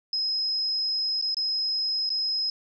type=tone with dropouts; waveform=sine; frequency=5110 Hz; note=D#8; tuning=45 cents sharp; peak=-24 dBFS; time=0.13-2.5 s; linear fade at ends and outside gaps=2 ms; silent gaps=1.214-1.223 / 1.345-1.368 / 2.093-2.102 s; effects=none